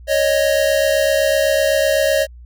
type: tone pair together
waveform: square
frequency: 554.4 / 622.3 Hz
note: C#5 / D#5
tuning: 0 / 0 cents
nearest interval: major second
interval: 200 cents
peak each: -17 dBFS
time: 0.07-2.27 s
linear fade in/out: 50 ms
effects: added 60 Hz sine -36 dBFS peak until 2.45 s